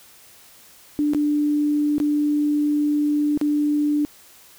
sine tone with dropouts, 295.4 Hz, D4, 10 cents sharp, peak -17 dBFS, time 0.99-4.05 s, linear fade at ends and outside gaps 0 ms, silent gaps 1.135-1.147 / 1.982-2.001 / 3.375-3.413 s, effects white hiss -49 dBFS RMS until 4.58 s

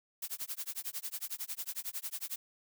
blue noise with tremolo, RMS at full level -37 dBFS, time 0.22-2.36 s, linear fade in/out 5 ms, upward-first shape sine, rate 11 Hz, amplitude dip 100%, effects none

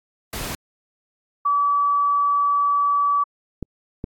pink noise, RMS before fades -29 dBFS, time 0.33-0.55 s, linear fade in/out 2 ms
sine tone, 1148 Hz, D6, 40 cents flat, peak -16 dBFS, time 1.45-3.24 s, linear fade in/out 10 ms
clicks, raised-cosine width 3 ms, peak -15 dBFS, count 2, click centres 3.627 / 4.041 s
effects AAC 64 kbps

